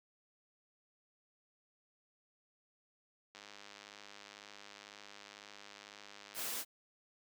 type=click train; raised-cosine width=0.2 ms; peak=-34 dBFS; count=314; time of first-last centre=3.35-6.419 s; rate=102 Hz
type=noise; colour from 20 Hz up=white; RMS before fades=-40 dBFS; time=6.34-6.65 s; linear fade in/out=50 ms
effects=high-pass 200 Hz 12 dB/octave